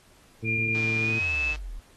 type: harmonic tone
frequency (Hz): 111.8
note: A2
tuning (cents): +28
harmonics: 1 / 2 / 3 / 4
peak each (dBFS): -30 / -35 / -37 / -40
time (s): 0.42-1.2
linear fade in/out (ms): 20
type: tone with pitch glide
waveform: sine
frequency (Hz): 2400 to 2617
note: D7 to E7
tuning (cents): +37 to -13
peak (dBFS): -24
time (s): 0.44-1.56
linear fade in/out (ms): 50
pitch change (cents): +150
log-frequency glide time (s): 0.98-1.33
type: click train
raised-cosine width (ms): 0.2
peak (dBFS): -24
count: 124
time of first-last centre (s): 0.75-1.559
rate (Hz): 152
type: exponential sweep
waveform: sine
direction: down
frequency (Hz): 96.5 to 34.65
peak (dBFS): -33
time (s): 1.2-1.8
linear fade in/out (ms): 10
effects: pink hiss -58 dBFS RMS until 1.96 s + AAC 32 kbps